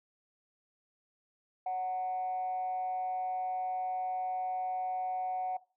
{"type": "tone with frequency modulation", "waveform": "sine", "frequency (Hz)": 740, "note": "F#5", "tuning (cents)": 0, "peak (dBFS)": -30, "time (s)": [1.66, 5.57], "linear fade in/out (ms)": 5, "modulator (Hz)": 180, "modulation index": 0.26, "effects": ["noise-tail reverb RT60 0.3 s tail -19 dB re dry", "tanh soft clip ceiling -28 dBFS"]}